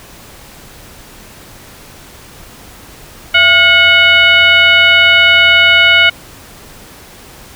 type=tone with frequency modulation; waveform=sine; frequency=2195 Hz; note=C#7; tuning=18 cents flat; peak=-4 dBFS; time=3.34-6.1 s; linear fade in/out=10 ms; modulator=762 Hz; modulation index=1.3; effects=pink hiss -36 dBFS RMS until 7.55 s

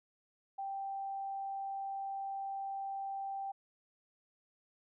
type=tone; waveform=sine; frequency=784 Hz; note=G5; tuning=in tune; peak=-37 dBFS; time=0.58-3.52 s; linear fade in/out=10 ms; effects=none

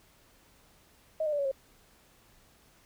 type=tone with pitch steps; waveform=sine; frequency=630 / 605.7 / 582.4 / 560 / 538.4 Hz; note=D#5 / D#5 / D5 / C#5 / C5; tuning=+21 / -47 / -15 / +18 / +49 cents; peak=-27 dBFS; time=1.2-1.515 s; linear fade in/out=5 ms; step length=63 ms; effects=pink hiss -62 dBFS RMS until 2.85 s

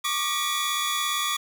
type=tone cluster; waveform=sawtooth; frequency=1119 / 1197 / 1921 / 3394 Hz; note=C#6 / D6 / B6 / G#7; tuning=+16 / +33 / -48 / +37 cents; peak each=-28 / -25 / -31 / -25 dBFS; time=0.04-1.37 s; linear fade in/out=10 ms; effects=none

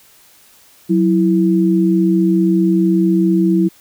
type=tone pair together; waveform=sine; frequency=184.98 / 329.6 Hz; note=F#3 / E4; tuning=0 / 0 cents; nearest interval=minor seventh; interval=1000 cents; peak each=-13 dBFS; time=0.89-3.69 s; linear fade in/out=20 ms; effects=white hiss -48 dBFS RMS until 3.8 s

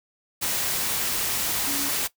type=tone in noise; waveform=sine; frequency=280.5 Hz; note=C#4; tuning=21 cents sharp; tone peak=-32 dBFS; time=1.66-1.9 s; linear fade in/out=20 ms; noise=white; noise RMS=-26 dBFS; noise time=0.41-2.08 s; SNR=-9 dB; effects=noise-tail reverb RT60 0.1 s tail -17 dB re dry

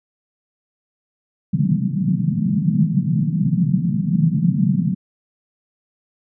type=band-pass noise; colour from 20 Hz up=white; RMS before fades=-18 dBFS; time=1.53-4.95 s; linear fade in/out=10 ms; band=140 to 200 Hz; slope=48 dB/octave; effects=none

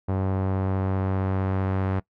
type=tone with low-pass filter sweep; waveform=sawtooth; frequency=95.3 Hz; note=G2; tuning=48 cents flat; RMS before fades=-25 dBFS; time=0.08-2 s; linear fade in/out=10 ms; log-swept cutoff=920 to 1500 Hz; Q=0.95; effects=noise-tail reverb RT60 0.1 s tail -21 dB re dry

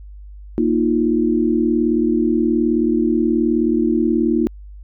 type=chord; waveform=sine; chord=Bb suspended fourth; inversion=none; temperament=just; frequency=233.1 / 310.8 / 349.6 Hz; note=Bb3 / Eb4 / F4; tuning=0 / -2 / +2 cents; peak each=-18 / -18 / -19 dBFS; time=0.58-4.47 s; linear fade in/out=0 ms; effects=added 50 Hz sine -34 dBFS peak until 4.83 s

